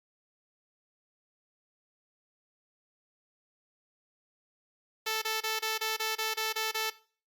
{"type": "tone bursts", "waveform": "5% pulse", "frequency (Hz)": 440, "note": "A4", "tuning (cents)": 0, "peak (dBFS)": -18, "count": 10, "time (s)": [5.06, 6.903], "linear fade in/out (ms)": 10, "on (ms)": 160, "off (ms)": 27, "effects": ["noise-tail reverb RT60 0.4 s tail -18 dB re dry", "Opus 48 kbps"]}